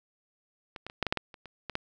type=clicks; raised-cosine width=0.3 ms; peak=-24 / -22 / -28 / -11 / -13 / -9 / -14 / -30 / -29 / -20 / -14 dBFS; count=11; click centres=0.762 / 0.866 / 0.899 / 1.027 / 1.067 / 1.125 / 1.173 / 1.342 / 1.457 / 1.697 / 1.754 s; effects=none